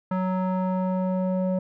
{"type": "tone with low-pass filter sweep", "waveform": "square", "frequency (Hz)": 185.8, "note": "F#3", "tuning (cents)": 7, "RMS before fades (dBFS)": -25, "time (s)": [0.11, 1.59], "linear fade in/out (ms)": 5, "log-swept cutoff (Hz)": [1200, 600], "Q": 2.2, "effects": []}